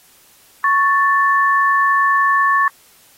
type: tone pair together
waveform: sine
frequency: 1108.7 / 1760 Hz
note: C#6 / A6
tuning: 0 / 0 cents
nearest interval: minor sixth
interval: 800 cents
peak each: -13 / -16 dBFS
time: 0.64-2.68 s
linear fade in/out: 2 ms
effects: white hiss -50 dBFS RMS until 3.17 s + AAC 48 kbps